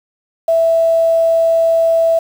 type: tone with quantisation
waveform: sine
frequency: 659.3 Hz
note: E5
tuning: in tune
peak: -9 dBFS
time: 0.48-2.19 s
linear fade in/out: 5 ms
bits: 6
effects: none